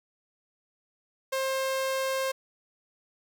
sawtooth tone, 531 Hz, C5, 25 cents sharp, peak -23 dBFS, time 1.32-2.32 s, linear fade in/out 10 ms, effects none

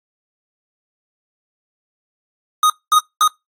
square tone bursts, 1244.5 Hz, D#6, in tune, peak -11 dBFS, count 3, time 2.63-3.277 s, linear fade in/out 2 ms, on 69 ms, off 220 ms, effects noise-tail reverb RT60 0.2 s tail -26 dB re dry + AAC 48 kbps

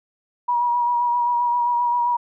sine tone with vibrato, 962 Hz, B5, 46 cents flat, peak -17 dBFS, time 0.48-2.17 s, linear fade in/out 10 ms, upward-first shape sine, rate 7.6 Hz, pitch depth 24 cents each way, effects none

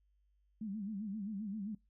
sine tone with vibrato, 206.6 Hz, G#3, 9 cents flat, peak -38 dBFS, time 0.61-1.75 s, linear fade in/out 5 ms, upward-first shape sine, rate 7.6 Hz, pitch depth 130 cents each way, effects noise-tail reverb RT60 0.2 s tail -24 dB re dry + added 50 Hz sine -70 dBFS peak until 1.89 s

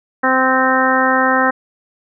harmonic tone with a mistuned harmonic, 259.9 Hz, C4, 11 cents flat, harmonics 1 / 2 / 3 / 4 / 5 / 6 / 7, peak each -19 / -19 / -19 / -19 / -19 / -19 / -19 dBFS, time 0.23-1.51 s, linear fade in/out 10 ms, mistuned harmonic 7, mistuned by +16 cents, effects none

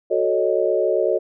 sine chord, D# half-diminished seventh, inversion first, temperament equal, 370 / 440 / 554.4 / 622.3 Hz, F#4 / A4 / C#5 / D#5, 0 / 0 / 0 / 0 cents, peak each -22 dBFS, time 0.1-1.19 s, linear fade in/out 20 ms, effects none

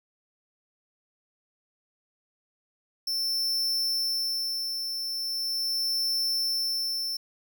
45% pulse tone with tremolo, 5360 Hz, E8, 28 cents sharp, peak -25 dBFS, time 3.07-7.17 s, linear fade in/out 5 ms, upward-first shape sine, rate 0.4 Hz, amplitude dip 45%, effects none

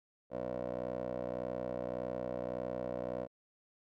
15% pulse tone with band-pass filter, 61.74 Hz, B1, in tune, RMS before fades -39 dBFS, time 0.3-3.28 s, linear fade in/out 50 ms, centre 520 Hz, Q 3.6, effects none

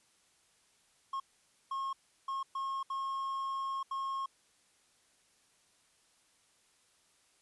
triangle tone bursts at uneven times, 1081 Hz, C#6, 44 cents flat, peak -32 dBFS, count 6, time 1.13-1.2 / 1.71-1.93 / 2.28-2.43 / 2.55-2.83 / 2.9-3.83 / 3.91-4.26 s, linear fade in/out 5 ms, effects white hiss -69 dBFS RMS until 7.41 s + resampled to 24000 Hz

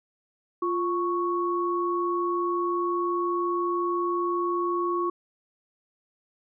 sine tone pair together, 349.2 / 1108.6 Hz, F4 / C#6, 0 / 0 cents, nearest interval octave + minor sixth, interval 2000 cents, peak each -26 / -27 dBFS, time 0.62-5.1 s, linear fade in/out 5 ms, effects none

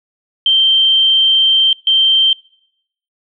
sine tone bursts at uneven times, 3136 Hz, G7, in tune, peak -8 dBFS, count 2, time 0.46-1.73 / 1.87-2.33 s, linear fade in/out 2 ms, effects noise-tail reverb RT60 0.8 s tail -25 dB re dry

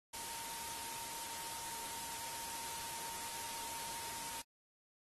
sine tone in noise, 921 Hz, A#5, 21 cents flat, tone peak -50 dBFS, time 0.13-4.42 s, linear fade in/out 10 ms, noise white, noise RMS -45 dBFS, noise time 0.13-4.42 s, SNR -8 dB, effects AAC 32 kbps

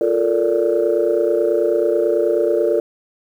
sine chord, Bb major seventh, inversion second, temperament just, 349.6 / 437 / 466.2 / 582.7 Hz, F4 / A4 / Bb4 / D5, +2 / -12 / 0 / -14 cents, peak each -19 dBFS, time 0.01-2.8 s, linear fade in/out 2 ms, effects tanh soft clip ceiling -6 dBFS + 8-bit

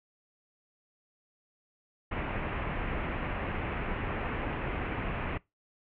pink low-pass noise, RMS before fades -34 dBFS, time 2.11-5.38 s, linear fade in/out 10 ms, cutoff 2700 Hz, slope 48 dB/octave, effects noise-tail reverb RT60 0.2 s tail -22 dB re dry

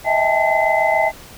sine tone cluster, 629 / 656 / 799 / 877 / 2042 Hz, D#5 / E5 / G5 / A5 / C7, +19 / -9 / +33 / -6 / -43 cents, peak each -20 dBFS, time 0.04-1.12 s, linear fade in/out 50 ms, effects pink hiss -40 dBFS RMS until 1.37 s

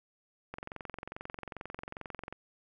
click train, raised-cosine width 0.5 ms, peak -25 dBFS, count 41, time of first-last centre 0.54-2.326 s, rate 22.4 Hz, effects none

